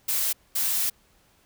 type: noise bursts at uneven times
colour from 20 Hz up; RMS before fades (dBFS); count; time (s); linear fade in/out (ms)
blue; -25; 2; 0.08-0.33 / 0.55-0.9; 10
effects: pink hiss -62 dBFS RMS until 1.45 s